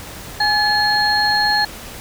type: tone cluster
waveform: sine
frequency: 833 / 1718 / 4267 Hz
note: G#5 / A6 / C8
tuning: +5 / -42 / +33 cents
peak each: -18 dBFS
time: 0.4-1.65 s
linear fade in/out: 5 ms
effects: pink hiss -34 dBFS RMS until 2 s